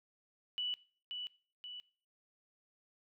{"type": "tone with echo", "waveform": "sine", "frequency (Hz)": 2960, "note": "F#7", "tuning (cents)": 0, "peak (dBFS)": -34, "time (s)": [0.58, 0.74], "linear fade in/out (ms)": 0, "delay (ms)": 530, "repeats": 2, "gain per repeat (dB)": -5, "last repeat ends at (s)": 1.8, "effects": ["noise-tail reverb RT60 0.4 s tail -20 dB re dry"]}